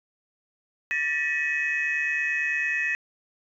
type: tone cluster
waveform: sine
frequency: 1778 / 1927 / 2544 Hz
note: A6 / B6 / D#7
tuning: +18 / -43 / +38 cents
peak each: -27 dBFS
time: 0.91-2.95 s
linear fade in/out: 0 ms
effects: tanh soft clip ceiling -17 dBFS